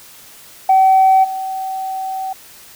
sine tone with level steps, 763 Hz, G5, 47 cents flat, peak -6 / -20 dBFS, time 0.69-2.33 s, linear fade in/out 5 ms, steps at 1.23 s, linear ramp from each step 20 ms, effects tanh soft clip ceiling -4 dBFS + white hiss -41 dBFS RMS until 2.75 s

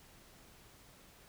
silence, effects pink hiss -60 dBFS RMS until 1.28 s

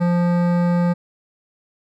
sine tone with hard clipping, 174.61 Hz, F3, in tune, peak -17 dBFS, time 0-0.94 s, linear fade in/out 20 ms, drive 15 dB, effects none

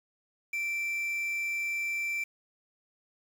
triangle tone with quantisation, 2343 Hz, D7, 5 cents flat, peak -28 dBFS, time 0.53-2.24 s, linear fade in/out 5 ms, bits 8, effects none

